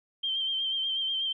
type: tone with vibrato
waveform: sine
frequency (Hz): 3148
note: G7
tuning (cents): +7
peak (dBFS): -27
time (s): 0.23-1.33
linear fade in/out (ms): 10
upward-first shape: triangle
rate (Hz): 8.2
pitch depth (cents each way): 43
effects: none